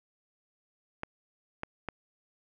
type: clicks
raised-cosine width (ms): 0.5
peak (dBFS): -19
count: 3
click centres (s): 1.034 / 1.634 / 1.887
effects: none